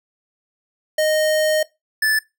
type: tone pair in turn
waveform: square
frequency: 619 / 1746.7 Hz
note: D#5 / A6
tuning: -9 / -13 cents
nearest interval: octave + tritone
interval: 1796 cents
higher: second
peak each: -16 dBFS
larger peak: neither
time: 0.98-1.63 / 2.02-2.19 s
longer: first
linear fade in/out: 5 ms
effects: noise-tail reverb RT60 0.2 s tail -20 dB re dry